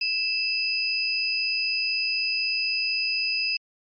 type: tone pair together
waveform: sine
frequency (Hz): 2637 / 4978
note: E7 / D#8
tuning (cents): 0 / 0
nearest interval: major seventh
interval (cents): 1100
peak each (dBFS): -26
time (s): 0.01-3.57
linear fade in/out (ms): 5
effects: Opus 48 kbps